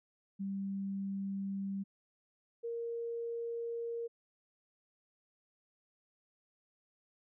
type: tone pair in turn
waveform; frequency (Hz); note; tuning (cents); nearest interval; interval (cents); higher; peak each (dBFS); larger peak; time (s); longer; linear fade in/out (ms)
sine; 196 / 466.2; G3 / A#4; 0 / 0; octave + minor third; 1500; second; -35 / -36; first; 0.39-1.84 / 2.63-4.08; neither; 20
effects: none